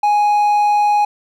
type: tone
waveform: triangle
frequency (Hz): 830.6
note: G#5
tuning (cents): 0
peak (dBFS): -9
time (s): 0.03-1.05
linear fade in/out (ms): 5
effects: none